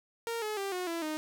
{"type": "tone with pitch steps", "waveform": "sawtooth", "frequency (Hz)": [462.8, 426.8, 393.7, 363.1, 334.9, 308.9], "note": ["A#4", "G#4", "G4", "F#4", "E4", "D#4"], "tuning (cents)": [-13, 47, 8, -33, 27, -12], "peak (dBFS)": -29, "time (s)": [0.27, 1.17], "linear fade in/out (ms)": 0, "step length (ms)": 150, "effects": []}